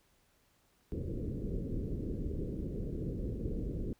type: low-pass noise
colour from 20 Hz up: pink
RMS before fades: -37 dBFS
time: 0.92-3.93 s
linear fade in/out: 0 ms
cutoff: 470 Hz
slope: 48 dB/octave
effects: pink hiss -71 dBFS RMS until 3.99 s